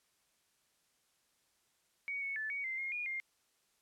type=tone with pitch steps; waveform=sine; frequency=2245 / 2211 / 1746 / 2244 / 2080 / 2139 / 2438 / 2117 Hz; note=C#7 / C#7 / A6 / C#7 / C7 / C7 / D#7 / C7; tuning=+21 / -5 / -14 / +21 / -11 / +38 / -36 / +20 cents; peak=-36 dBFS; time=2.08-3.2 s; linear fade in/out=0 ms; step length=140 ms; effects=white hiss -75 dBFS RMS until 3.81 s + low-pass 11000 Hz 12 dB/octave